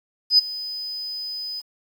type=tone with ADSR envelope; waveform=sine; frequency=5000 Hz; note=D#8; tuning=8 cents sharp; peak=-8 dBFS; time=0.3-1.62 s; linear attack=84 ms; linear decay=15 ms; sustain=-20 dB; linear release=31 ms; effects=tanh soft clip ceiling -6 dBFS + 8-bit